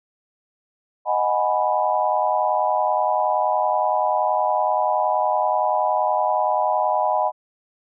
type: chord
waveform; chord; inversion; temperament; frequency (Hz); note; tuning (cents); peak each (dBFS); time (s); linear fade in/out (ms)
sine; G# minor seventh; second; equal; 622.3 / 740 / 830.6 / 987.8; D#5 / F#5 / G#5 / B5; 0 / 0 / 0 / 0; -23; 1.05-7.32; 50
effects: none